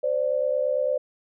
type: tone pair together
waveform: sine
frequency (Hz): 518 / 586.9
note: C5 / D5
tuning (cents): -17 / -1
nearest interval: major second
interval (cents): 216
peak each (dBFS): -24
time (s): 0.03-0.98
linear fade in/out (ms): 10
effects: none